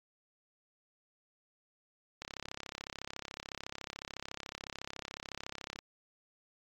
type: click train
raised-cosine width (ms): 0.2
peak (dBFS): -23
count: 122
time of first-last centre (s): 2.22-5.789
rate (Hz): 33.9
effects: AAC 48 kbps